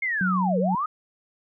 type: linear two-way sweep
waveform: sine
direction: down then up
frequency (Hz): 2169 to 441.3 to 1287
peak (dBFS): -23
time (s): 0.02-0.86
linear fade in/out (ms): 5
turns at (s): 0.59
type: tone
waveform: sine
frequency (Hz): 185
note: F#3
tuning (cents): 0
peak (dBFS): -22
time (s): 0.21-0.75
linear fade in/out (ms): 2
effects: none